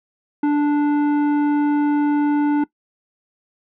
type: tone with tanh clipping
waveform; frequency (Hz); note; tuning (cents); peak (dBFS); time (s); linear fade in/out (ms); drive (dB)
sine; 293.1; D4; -3; -16; 0.43-2.64; 5; 11
effects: noise-tail reverb RT60 0.1 s tail -20 dB re dry